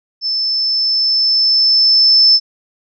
sine tone with level ramp, 5274 Hz, E8, in tune, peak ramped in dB -15 to -5 dBFS, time 0.21-2.4 s, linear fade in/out 50 ms, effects none

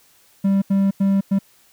triangle tone bursts at uneven times, 196 Hz, G3, in tune, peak -12 dBFS, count 4, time 0.44-0.62 / 0.7-0.91 / 1-1.21 / 1.31-1.39 s, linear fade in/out 10 ms, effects white hiss -55 dBFS RMS until 1.72 s

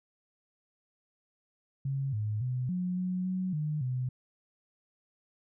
sine tone with pitch steps, 136.5 / 106.4 / 126.3 / 180.9 / 183 / 185.5 / 151.5 / 127.1 Hz, C#3 / G#2 / B2 / F#3 / F#3 / F#3 / D#3 / C3, -26 / +42 / +39 / -39 / -19 / +5 / -46 / -50 cents, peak -29 dBFS, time 1.85-4.09 s, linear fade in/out 5 ms, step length 280 ms, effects none

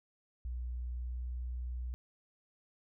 sine tone with pitch glide, 61 to 61.46 Hz, B1 to B1, -21 to -8 cents, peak -36 dBFS, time 0.45-1.94 s, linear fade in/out 0 ms, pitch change +13 cents, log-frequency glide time 0.96-1.23 s, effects none

